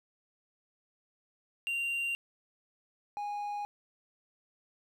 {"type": "tone pair in turn", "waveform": "triangle", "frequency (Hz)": [2771, 823.8], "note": ["F7", "G#5"], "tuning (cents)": [-14, -14], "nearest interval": "octave + major sixth", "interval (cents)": 2100, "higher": "first", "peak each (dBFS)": [-29, -32], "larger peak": "first", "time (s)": [[1.67, 2.15], [3.17, 3.65]], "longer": "neither", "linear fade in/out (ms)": 0, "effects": []}